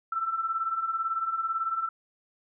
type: beating tone pair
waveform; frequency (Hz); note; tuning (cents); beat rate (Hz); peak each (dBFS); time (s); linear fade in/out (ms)
sine; 1318.5 / 1336.5; E6 / E6; 0 / +23; 18; -33 / -28; 0.12-1.89; 5
effects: none